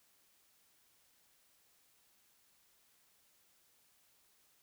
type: silence
effects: white hiss -71 dBFS RMS until 4.62 s